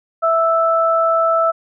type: tone pair together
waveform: sine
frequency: 658.1 / 1318.5 Hz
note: E5 / E6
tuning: -3 / 0 cents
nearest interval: octave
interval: 1203 cents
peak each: -15 dBFS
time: 0.22-1.52 s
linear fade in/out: 20 ms
effects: none